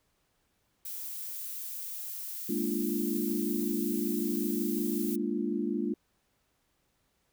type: noise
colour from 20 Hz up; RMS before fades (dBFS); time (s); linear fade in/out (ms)
violet; -39; 0.85-5.16; 5
type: chord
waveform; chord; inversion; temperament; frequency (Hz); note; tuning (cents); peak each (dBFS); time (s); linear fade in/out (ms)
sine; Bb dominant seventh; third; equal with one note detuned; 207.7 / 233.1 / 293.7 / 346.8; Ab3 / Bb3 / D4 / F4; 0 / 0 / 0 / -12; -34; 2.49-5.94; 5
effects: pink hiss -74 dBFS RMS until 7.32 s